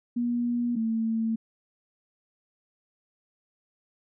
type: tone pair in turn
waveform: sine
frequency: 240 / 224.6 Hz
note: B3 / A3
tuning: -49 / +36 cents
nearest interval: minor second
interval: 115 cents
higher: first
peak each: -24 dBFS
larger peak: neither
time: 0.16-0.76 / 0.76-1.36 s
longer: neither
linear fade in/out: 10 ms
effects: none